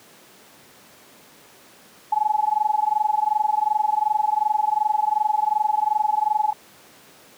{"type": "tone with amplitude modulation", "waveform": "sine", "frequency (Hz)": 852, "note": "G#5", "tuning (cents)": 44, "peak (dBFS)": -14, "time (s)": [2.12, 6.53], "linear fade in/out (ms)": 5, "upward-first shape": "sine", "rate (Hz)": 22.7, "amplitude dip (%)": 95, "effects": ["pink hiss -49 dBFS RMS until 7.37 s", "high-pass 200 Hz 12 dB/octave"]}